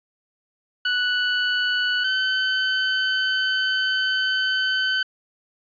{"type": "tone pair in turn", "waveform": "25% pulse", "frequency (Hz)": [1480, 1525.1], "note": ["F#6", "G6"], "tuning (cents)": [0, -48], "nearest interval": "minor second", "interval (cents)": 52, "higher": "second", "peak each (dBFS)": -16, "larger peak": "neither", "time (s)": [[0.85, 2.04], [2.04, 5.03]], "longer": "second", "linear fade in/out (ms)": 5, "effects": ["resampled to 11025 Hz"]}